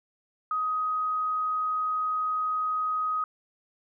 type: tone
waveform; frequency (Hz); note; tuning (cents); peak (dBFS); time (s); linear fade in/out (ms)
sine; 1256; D#6; +16; -25; 0.51-3.24; 2
effects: none